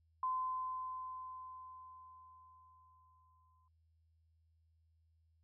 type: tone with exponential decay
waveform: sine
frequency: 1028 Hz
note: C6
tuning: 31 cents flat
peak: -33 dBFS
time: 0.23-3.68 s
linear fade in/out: 2 ms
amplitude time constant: 750 ms
effects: added 81 Hz sine -70 dBFS peak until 5.43 s